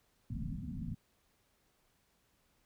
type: low-pass noise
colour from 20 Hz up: white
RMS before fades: -40 dBFS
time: 0.3-0.95 s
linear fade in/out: 10 ms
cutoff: 250 Hz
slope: 96 dB/octave
effects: pink hiss -74 dBFS RMS until 2.65 s